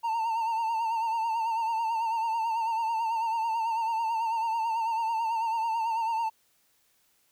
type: tone with vibrato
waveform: triangle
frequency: 906 Hz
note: A#5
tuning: 50 cents flat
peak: -24 dBFS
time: 0.03-6.3 s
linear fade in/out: 20 ms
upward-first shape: sine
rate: 9.1 Hz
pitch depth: 53 cents each way
effects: white hiss -68 dBFS RMS until 7.31 s